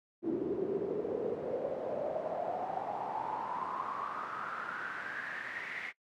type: noise with band-pass filter sweep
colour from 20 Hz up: brown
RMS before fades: -37 dBFS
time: 0.22-5.93 s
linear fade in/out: 50 ms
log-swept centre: 330 to 2100 Hz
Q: 7.1
effects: noise-tail reverb RT60 0.1 s tail -21 dB re dry + high-pass 150 Hz 12 dB/octave